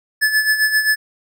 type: tone with tremolo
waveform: square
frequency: 1730 Hz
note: A6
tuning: 30 cents flat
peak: -12 dBFS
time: 0.21-0.96 s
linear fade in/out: 20 ms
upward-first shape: sine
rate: 7.6 Hz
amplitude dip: 65%
effects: none